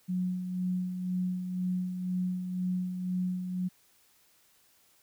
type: tone with tremolo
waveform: sine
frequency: 182.3 Hz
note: F#3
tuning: 25 cents flat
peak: -27 dBFS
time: 0.08-3.69 s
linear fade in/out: 20 ms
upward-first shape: sine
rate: 2 Hz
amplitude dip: 50%
effects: white hiss -65 dBFS RMS until 5.02 s